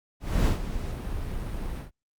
brown noise with ADSR envelope, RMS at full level -20 dBFS, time 0.2-1.91 s, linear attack 260 ms, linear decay 120 ms, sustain -12 dB, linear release 130 ms, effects noise-tail reverb RT60 0.1 s tail -23 dB re dry + Opus 48 kbps

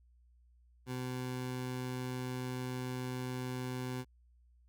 20% pulse tone, 126.9 Hz, B2, 47 cents sharp, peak -32 dBFS, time 0.86-4.05 s, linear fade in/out 50 ms, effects added 60 Hz sine -62 dBFS peak until 4.68 s

